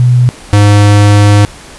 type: tone pair in turn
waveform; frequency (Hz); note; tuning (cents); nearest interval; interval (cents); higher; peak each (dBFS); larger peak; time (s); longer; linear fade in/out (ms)
sine / square; 123.47 / 102.9; B2 / G#2; 0 / -16; minor third; 316; first; -3; neither; 0-0.29 / 0.53-1.45; second; 0
effects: pink hiss -32 dBFS RMS until 1.78 s + resampled to 24000 Hz